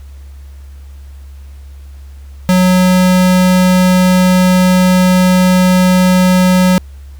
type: tone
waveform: square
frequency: 183.4 Hz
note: F#3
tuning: 15 cents flat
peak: -7 dBFS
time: 2.49-6.78 s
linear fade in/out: 0 ms
effects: added 69 Hz sine -29 dBFS peak until 7.19 s + pink hiss -49 dBFS RMS until 7.19 s